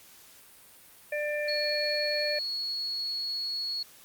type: harmonic tone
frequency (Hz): 594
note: D5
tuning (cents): +20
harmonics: 1 / 3 / 4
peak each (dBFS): -30 / -35 / -36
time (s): 1.12-2.39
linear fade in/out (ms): 5
type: tone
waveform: sine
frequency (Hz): 4352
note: C#8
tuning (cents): -33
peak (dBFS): -30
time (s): 1.48-3.83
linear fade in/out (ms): 5
effects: white hiss -54 dBFS RMS until 4.04 s + Opus 48 kbps